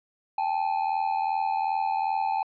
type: ring-modulated tone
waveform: triangle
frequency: 830.6 Hz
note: G#5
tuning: in tune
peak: -19 dBFS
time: 0.38-2.43 s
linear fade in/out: 2 ms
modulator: 41.3 Hz
effects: resampled to 11025 Hz